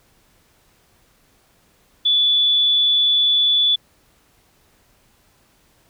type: tone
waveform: sine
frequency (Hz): 3455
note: A7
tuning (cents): -32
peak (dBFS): -13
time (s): 2.05-3.76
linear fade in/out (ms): 10
effects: pink hiss -58 dBFS RMS until 5.89 s